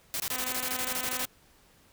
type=noise bursts; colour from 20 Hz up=white; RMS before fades=-32 dBFS; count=14; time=0.14-1.252 s; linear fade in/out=0 ms; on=59 ms; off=22 ms
type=tone; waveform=5% pulse; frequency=253.6 Hz; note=B3; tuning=46 cents sharp; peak=-24 dBFS; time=0.3-1.26 s; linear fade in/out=20 ms
effects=pink hiss -61 dBFS RMS until 1.92 s